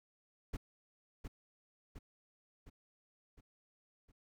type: noise with echo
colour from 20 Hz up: brown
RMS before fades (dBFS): -39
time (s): 0.53-0.57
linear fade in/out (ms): 10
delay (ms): 710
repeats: 5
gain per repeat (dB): -5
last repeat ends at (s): 4.12
effects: none